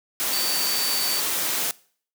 sine tone in noise, 4572 Hz, D8, 47 cents flat, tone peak -26 dBFS, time 0.33-1.2 s, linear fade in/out 0 ms, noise white, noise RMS -25 dBFS, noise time 0.2-1.71 s, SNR -4 dB, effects noise-tail reverb RT60 0.5 s tail -22 dB re dry + high-pass 200 Hz 12 dB/octave

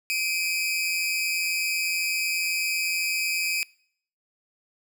sawtooth tone pair together, 2349 / 2521 Hz, D7 / D#7, 0 / +22 cents, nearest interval minor second, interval 122 cents, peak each -25 / -23 dBFS, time 0.1-3.63 s, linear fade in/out 0 ms, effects noise-tail reverb RT60 0.6 s tail -24 dB re dry

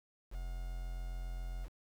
triangle tone with quantisation, 43.65 Hz, F1, in tune, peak -36 dBFS, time 0.3-1.69 s, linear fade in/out 50 ms, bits 9, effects none

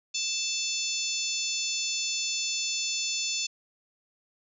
harmonic tone, 880 Hz, A5, in tune, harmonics 3 / 4 / 5 / 6 / 7 / 8, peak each -35 / -35 / -35 / -35 / -35 / -35 dBFS, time 0.14-3.47 s, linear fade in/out 10 ms, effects none

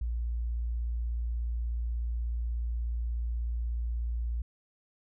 sine tone, 58.27 Hz, A#1, in tune, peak -29 dBFS, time 0.01-4.42 s, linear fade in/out 5 ms, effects none

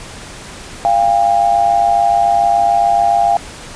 sine tone pair together, 695 / 802 Hz, F5 / G5, -9 / +39 cents, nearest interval major second, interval 248 cents, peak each -12 / -12 dBFS, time 0.85-3.37 s, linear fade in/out 0 ms, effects pink hiss -32 dBFS RMS until 3.75 s + resampled to 22050 Hz

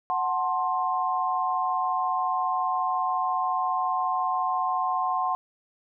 sine chord, F# diminished, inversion none, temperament equal with one note detuned, 740 / 880 / 1054.4 Hz, F#5 / A5 / C6, 0 / 0 / +13 cents, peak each -27 / -32 / -26 dBFS, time 0.1-5.35 s, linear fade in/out 0 ms, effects none

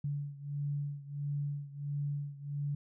sine beating tone pair, 143.3 / 144.8 Hz, D3 / D3, -42 / -24 cents, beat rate 1.5 Hz, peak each -36 / -39 dBFS, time 0.04-2.75 s, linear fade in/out 5 ms, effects none

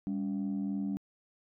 sine tone pair together, 199.4 / 282.7 Hz, G3 / C#4, +30 / +34 cents, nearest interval tritone, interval 604 cents, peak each -31 / -34 dBFS, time 0.07-0.97 s, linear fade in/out 0 ms, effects tanh soft clip ceiling -27 dBFS

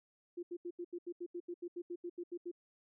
sine tone bursts, 349.2 Hz, F4, in tune, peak -39 dBFS, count 16, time 0.37-2.515 s, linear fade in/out 10 ms, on 60 ms, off 79 ms, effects none

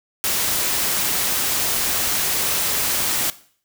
white noise, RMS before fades -21 dBFS, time 0.24-3.3 s, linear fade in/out 0 ms, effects noise-tail reverb RT60 0.5 s tail -17 dB re dry

